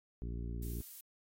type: harmonic tone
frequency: 58.27 Hz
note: A#1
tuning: in tune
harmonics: 1 / 2 / 3 / 4 / 5 / 6 / 7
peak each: -39 / -45 / -49 / -51 / -53 / -55 / -56 dBFS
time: 0.22-0.81 s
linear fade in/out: 0 ms
type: noise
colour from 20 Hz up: violet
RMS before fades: -49 dBFS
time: 0.62-1.01 s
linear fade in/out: 5 ms
effects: AAC 48 kbps